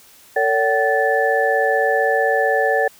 sine tone cluster, 450.3 / 566 / 759 / 1747 Hz, A4 / C#5 / F#5 / A6, +40 / +36 / +44 / -13 cents, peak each -20 dBFS, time 0.36-2.88 s, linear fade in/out 5 ms, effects white hiss -48 dBFS RMS until 2.99 s

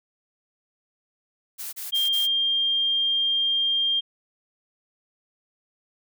blue noise bursts, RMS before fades -34 dBFS, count 4, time 1.58-2.273 s, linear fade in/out 20 ms, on 150 ms, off 31 ms
sine tone, 3200 Hz, G7, 35 cents sharp, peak -20 dBFS, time 1.92-4.01 s, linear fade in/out 20 ms
effects none

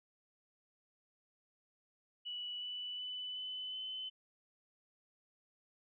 sine tone with pitch steps, 2949 / 2971 / 2994 / 3016 / 3039 Hz, F#7 / F#7 / F#7 / F#7 / F#7, -6 / +6 / +20 / +32 / +46 cents, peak -40 dBFS, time 2.25-4.1 s, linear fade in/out 20 ms, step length 370 ms, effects none

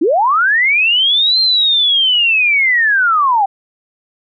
sine linear two-way sweep, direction up then down, 277.2 to 4186 to 758 Hz, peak -9 dBFS, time 0.01-3.46 s, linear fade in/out 10 ms, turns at 1.4 s, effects none

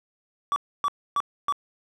triangle tone bursts, 1147 Hz, D6, 41 cents flat, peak -19 dBFS, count 4, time 0.52-1.524 s, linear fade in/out 0 ms, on 41 ms, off 280 ms, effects none

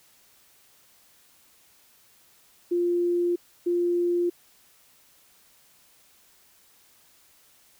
sine tone bursts at uneven times, 349.2 Hz, F4, in tune, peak -21 dBFS, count 2, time 2.71-3.36 / 3.66-4.3 s, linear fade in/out 10 ms, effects white hiss -59 dBFS RMS until 7.79 s

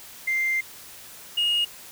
sine tone pair in turn, 2093 / 2863 Hz, C7 / F7, 0 / +42 cents, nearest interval perfect fourth, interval 542 cents, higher second, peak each -20 / -18 dBFS, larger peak second, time 0.27-0.61 / 1.37-1.65 s, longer first, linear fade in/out 10 ms, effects tanh soft clip ceiling -18 dBFS + white hiss -44 dBFS RMS until 1.91 s

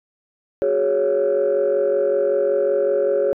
sine chord, F# suspended second, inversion none, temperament equal, 370 / 415.3 / 554.4 Hz, F#4 / G#4 / C#5, 0 / 0 / 0 cents, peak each -23 / -19 / -17 dBFS, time 0.62-3.33 s, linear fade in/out 0 ms, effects tanh soft clip ceiling -11 dBFS

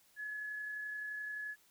sine tone with amplitude modulation, 1700 Hz, G#6, 40 cents sharp, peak -38 dBFS, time 0.16-1.56 s, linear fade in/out 50 ms, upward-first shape sine, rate 31.6 Hz, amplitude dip 25%, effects white hiss -68 dBFS RMS until 1.7 s

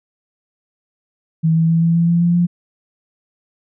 sine tone with pitch steps, 161.5 / 163.28 / 165.08 / 166.91 / 168.75 / 170.61 / 172.49 / 174.4 Hz, E3 / E3 / E3 / E3 / E3 / F3 / F3 / F3, -35 / -16 / +3 / +22 / +41 / -40 / -21 / -2 cents, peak -11 dBFS, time 1.43-2.47 s, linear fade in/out 20 ms, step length 130 ms, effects none

